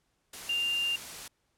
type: tone in noise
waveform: sine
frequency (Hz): 2794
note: F7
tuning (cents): 0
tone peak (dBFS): -27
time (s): 0.49-0.96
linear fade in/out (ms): 5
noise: white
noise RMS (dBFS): -42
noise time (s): 0.33-1.28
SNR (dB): +12
effects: pink hiss -75 dBFS RMS until 1.57 s + low-pass 11000 Hz 12 dB/octave